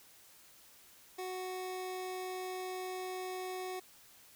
25% pulse tone, 370 Hz, F#4, in tune, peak -35 dBFS, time 1.18-3.8 s, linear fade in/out 10 ms, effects white hiss -60 dBFS RMS until 4.35 s

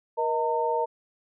sine tone cluster, 475.3 / 630 / 910 Hz, A#4 / D#5 / A#5, +34 / +21 / -42 cents, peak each -27 / -30 / -26 dBFS, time 0.17-0.86 s, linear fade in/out 20 ms, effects none

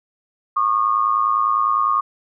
sine tone pair together, 1100.1 / 1210 Hz, C#6 / D#6, -14 / -49 cents, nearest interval major second, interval 165 cents, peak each -18 dBFS, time 0.56-2.01 s, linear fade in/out 10 ms, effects none

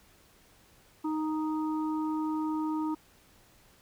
harmonic tone, 311.1 Hz, D#4, in tune, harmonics 1 / 3 / 4, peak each -29 / -37 / -43 dBFS, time 1.04-2.95 s, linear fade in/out 10 ms, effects pink hiss -61 dBFS RMS until 3.81 s

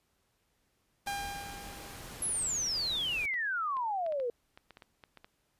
pink noise, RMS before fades -46 dBFS, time 1.06-3.26 s, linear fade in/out 5 ms
sawtooth tone with exponential decay, 802 Hz, G5, 39 cents sharp, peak -29 dBFS, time 1.07-2.55 s, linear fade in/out 2 ms, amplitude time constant 320 ms
sine exponential sweep, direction down, 11210 to 462.8 Hz, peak -30 dBFS, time 2.22-4.3 s, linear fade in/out 2 ms
clicks, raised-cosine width 0.3 ms, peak -34 dBFS, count 12, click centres 3.341 / 3.769 / 4.064 / 4.123 / 4.2 / 4.575 / 4.707 / 4.771 / 4.822 / 5.038 / 5.173 / 5.245 s
effects pink hiss -75 dBFS RMS until 5.59 s + resampled to 32000 Hz

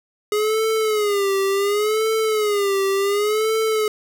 square tone with vibrato, 415.3 Hz, G#4, in tune, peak -18 dBFS, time 0.32-3.88 s, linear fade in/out 2 ms, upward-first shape sine, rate 0.69 Hz, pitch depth 110 cents each way, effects none

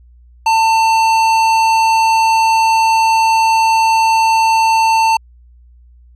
sine tone with tanh clipping, 895 Hz, A5, 29 cents sharp, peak -11 dBFS, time 0.46-5.17 s, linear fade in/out 5 ms, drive 16 dB, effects added 60 Hz sine -41 dBFS peak until 6.15 s

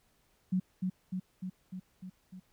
sine tone with echo, 185 Hz, F#3, in tune, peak -26 dBFS, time 0.52-0.6 s, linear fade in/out 10 ms, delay 300 ms, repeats 6, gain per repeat -3 dB, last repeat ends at 2.4 s, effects pink hiss -71 dBFS RMS until 2.52 s

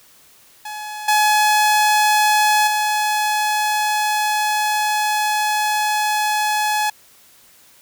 sawtooth tone with level steps, 847 Hz, G#5, 34 cents sharp, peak -24 / -9 / -13 dBFS, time 0.65-6.9 s, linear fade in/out 5 ms, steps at 1.08 / 2.67 s, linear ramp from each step 5 ms, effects white hiss -50 dBFS RMS until 7.81 s

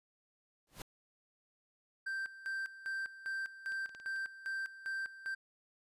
pink noise with exponential growth, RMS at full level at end -42 dBFS, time 0.67-0.82 s, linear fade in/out 2 ms, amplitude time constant 32 ms
triangle tone with tremolo, 1568 Hz, G6, in tune, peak -34 dBFS, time 2.06-5.35 s, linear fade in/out 10 ms, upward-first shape square, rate 2.5 Hz, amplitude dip 80%
clicks, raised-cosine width 0.2 ms, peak -38 / -41 / -34 / -40 / -43 dBFS, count 5, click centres 3.721 / 3.893 / 3.949 / 4 / 4.162 s
effects resampled to 32000 Hz

